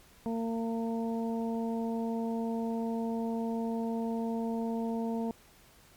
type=harmonic tone; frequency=228.2 Hz; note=A#3; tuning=37 cents flat; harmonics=1 / 2 / 3 / 4; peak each=-31 / -37 / -41 / -43 dBFS; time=0.26-5.31 s; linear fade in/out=0 ms; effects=pink hiss -59 dBFS RMS until 5.96 s + MP3 96 kbps